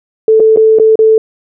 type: tone with dropouts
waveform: sine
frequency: 440 Hz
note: A4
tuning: in tune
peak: -3 dBFS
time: 0.28-1.18 s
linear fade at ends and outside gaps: 2 ms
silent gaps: 0.398-0.402 / 0.562-0.572 / 0.787-0.797 / 0.956-0.99 s
effects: none